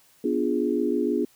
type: chord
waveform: sine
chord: B diminished seventh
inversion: none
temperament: equal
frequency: 246.9 / 293.7 / 349.2 / 415.3 Hz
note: B3 / D4 / F4 / Ab4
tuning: 0 / 0 / 0 / 0 cents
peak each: -27 dBFS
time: 0.24-1.25 s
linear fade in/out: 5 ms
effects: white hiss -59 dBFS RMS until 1.35 s